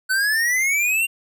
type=exponential sweep; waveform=square; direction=up; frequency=1499 to 2797 Hz; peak=-18 dBFS; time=0.09-1.07 s; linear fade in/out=20 ms; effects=none